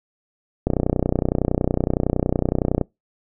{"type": "click train", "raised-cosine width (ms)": 2, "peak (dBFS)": -5, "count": 67, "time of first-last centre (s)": [0.67, 2.813], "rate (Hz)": 30.8, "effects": ["noise-tail reverb RT60 0.2 s tail -25 dB re dry"]}